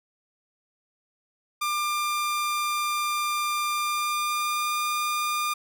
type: tone with pitch glide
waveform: sawtooth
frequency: 1195 to 1206.1 Hz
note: D6 to D6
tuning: +30 to +46 cents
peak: -21 dBFS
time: 1.61-5.54 s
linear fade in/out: 10 ms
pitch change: +16 cents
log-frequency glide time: 3.71-4.81 s
effects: none